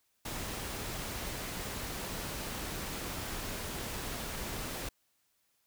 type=noise; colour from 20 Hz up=pink; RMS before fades=-39 dBFS; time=0.25-4.89 s; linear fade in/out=5 ms; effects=white hiss -75 dBFS RMS until 5.66 s